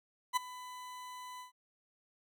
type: tone with ADSR envelope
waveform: 40% pulse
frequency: 1000 Hz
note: B5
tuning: 21 cents sharp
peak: -25 dBFS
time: 0.33-1.52 s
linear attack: 35 ms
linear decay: 13 ms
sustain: -19 dB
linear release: 120 ms
effects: none